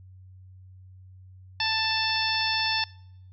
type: harmonic tone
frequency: 884 Hz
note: A5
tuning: 8 cents sharp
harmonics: 1 / 2 / 3 / 4 / 5 / 6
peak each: -31 / -31 / -31 / -31 / -31 / -31 dBFS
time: 1.6-2.84 s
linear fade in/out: 2 ms
effects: noise-tail reverb RT60 0.8 s tail -25 dB re dry + added 93 Hz sine -46 dBFS peak until 3.32 s